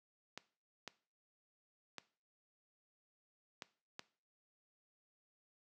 clicks, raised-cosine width 0.2 ms, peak -27 dBFS, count 5, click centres 0.376 / 0.877 / 1.983 / 3.622 / 3.994 s, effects noise-tail reverb RT60 0.4 s tail -18 dB re dry + high-pass 150 Hz 12 dB/octave

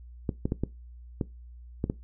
clicks, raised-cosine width 3 ms, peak -14 dBFS, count 7, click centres 0.292 / 0.455 / 0.521 / 0.636 / 1.212 / 1.841 / 1.899 s, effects noise-tail reverb RT60 0.2 s tail -19 dB re dry + added 60 Hz sine -44 dBFS peak until 2.03 s

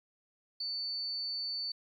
sine tone, 4500 Hz, C#8, 25 cents sharp, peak -34 dBFS, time 0.6-1.72 s, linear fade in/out 5 ms, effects 11-bit

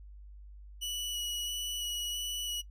sawtooth tone with vibrato, 2937 Hz, F#7, 13 cents flat, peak -31 dBFS, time 0.81-2.62 s, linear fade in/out 20 ms, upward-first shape square, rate 1.5 Hz, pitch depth 10 cents each way, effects noise-tail reverb RT60 0.1 s tail -19 dB re dry + added 50 Hz sine -47 dBFS peak until 2.7 s

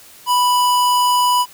square tone, 987.8 Hz, B5, in tune, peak -13 dBFS, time 0.26-1.46 s, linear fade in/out 50 ms, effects white hiss -43 dBFS RMS until 1.53 s

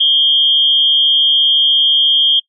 sine tone with amplitude modulation, 3223 Hz, G7, 47 cents sharp, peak -5 dBFS, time 0-2.4 s, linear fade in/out 10 ms, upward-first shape sine, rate 237 Hz, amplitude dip 55%, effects noise-tail reverb RT60 0.1 s tail -24 dB re dry

